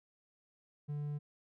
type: tone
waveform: triangle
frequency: 146.83 Hz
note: D3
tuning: in tune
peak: -34 dBFS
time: 0.88-1.19 s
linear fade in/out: 20 ms
effects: none